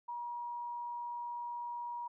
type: tone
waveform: sine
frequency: 956 Hz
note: A#5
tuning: 43 cents sharp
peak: -38 dBFS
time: 0.08-2.08 s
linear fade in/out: 10 ms
effects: none